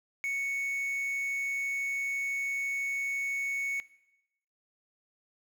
triangle tone with quantisation, 2217 Hz, C#7, in tune, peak -28 dBFS, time 0.24-3.8 s, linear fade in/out 0 ms, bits 8, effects noise-tail reverb RT60 0.9 s tail -19 dB re dry

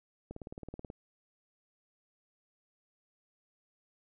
click train, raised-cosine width 2 ms, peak -29 dBFS, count 12, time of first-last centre 0.31-0.901 s, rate 18.6 Hz, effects none

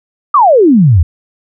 sine exponential sweep, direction down, 1244.5 to 74.7 Hz, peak -3 dBFS, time 0.34-1.03 s, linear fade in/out 5 ms, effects none

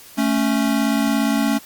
square tone pair together, 220 / 277.2 Hz, A3 / C#4, 0 / 0 cents, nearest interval major third, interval 400 cents, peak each -20 dBFS, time 0.17-1.59 s, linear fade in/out 20 ms, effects white hiss -43 dBFS RMS until 1.65 s + Opus 48 kbps

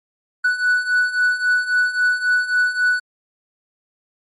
triangle beating tone pair, 1480 / 1483.7 Hz, F#6 / F#6, 0 / +4 cents, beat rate 3.7 Hz, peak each -19 / -15 dBFS, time 0.44-3 s, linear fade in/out 10 ms, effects MP3 48 kbps

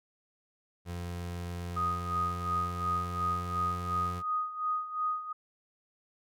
30% pulse tone with pitch glide, 87.4 to 88.36 Hz, F2 to F2, +2 to +21 cents, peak -33 dBFS, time 0.85-4.23 s, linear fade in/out 50 ms, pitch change +19 cents, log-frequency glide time 2.19-3.91 s
sine tone with tremolo, 1244.5 Hz, D#6, in tune, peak -27 dBFS, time 1.76-5.33 s, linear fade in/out 10 ms, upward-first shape sine, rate 2.8 Hz, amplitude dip 75%
effects none

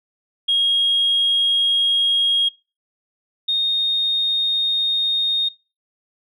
sine tone pair in turn, 3270 / 3696 Hz, G#7 / A#7, -28 / -16 cents, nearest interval major second, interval 212 cents, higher second, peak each -14 / -16 dBFS, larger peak first, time 0.48-2.49 / 3.48-5.49 s, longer neither, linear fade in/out 10 ms, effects noise-tail reverb RT60 0.3 s tail -23 dB re dry + tanh soft clip ceiling -10 dBFS

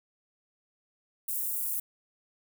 white high-pass noise, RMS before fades -32 dBFS, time 1.28-1.8 s, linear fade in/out 5 ms, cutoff 9900 Hz, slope 24 dB/octave, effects none

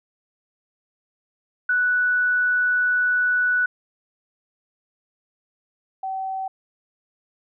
sine tone pair in turn, 1480 / 765.2 Hz, F#6 / G5, 0 / -42 cents, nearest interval major seventh, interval 1142 cents, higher first, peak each -17 / -25 dBFS, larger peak first, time 1.69-3.66 / 6.03-6.48 s, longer first, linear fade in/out 5 ms, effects none

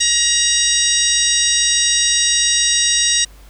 harmonic tone with a mistuned harmonic, 947 Hz, A#5, 27 cents sharp, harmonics 2 / 3 / 4 / 5 / 6 / 7 / 8 / 9, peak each -23 / -23 / -18 / -25 / -17 / -25 / -23 / -23 dBFS, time 0-3.25 s, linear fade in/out 10 ms, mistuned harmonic 8, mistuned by +68 cents, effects added 50 Hz sine -40 dBFS peak until 3.49 s + pink hiss -48 dBFS RMS until 3.49 s

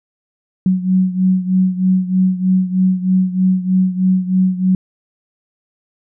sine beating tone pair, 185 / 188.2 Hz, F#3 / F#3, 0 / +30 cents, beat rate 3.2 Hz, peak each -13 / -17 dBFS, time 0.66-4.75 s, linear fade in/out 2 ms, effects none

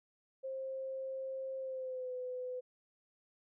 sine tone with pitch glide, 530 to 503.7 Hz, C5 to B4, +22 to +34 cents, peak -38 dBFS, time 0.43-2.61 s, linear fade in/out 20 ms, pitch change -88 cents, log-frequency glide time 1.58-2.13 s, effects none

